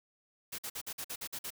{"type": "noise bursts", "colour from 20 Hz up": "white", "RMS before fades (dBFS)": -40, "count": 9, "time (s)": [0.52, 1.505], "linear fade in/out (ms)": 10, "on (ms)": 65, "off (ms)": 50, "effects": []}